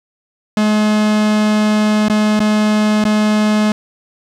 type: tone with dropouts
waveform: 45% pulse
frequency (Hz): 212.5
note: G#3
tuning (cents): +40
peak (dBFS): -11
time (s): 0.57-3.72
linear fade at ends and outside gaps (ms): 2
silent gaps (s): 2.084-2.098 / 2.394-2.402 / 3.041-3.051
effects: low-pass 7000 Hz 12 dB/octave + 7-bit